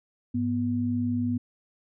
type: tone pair together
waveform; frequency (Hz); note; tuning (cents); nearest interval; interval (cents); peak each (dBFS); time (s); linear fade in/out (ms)
sine; 102.8 / 244.5; G#2 / B3; -17 / -17; octave + minor third; 1500; -30 / -25; 0.34-1.38; 10
effects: none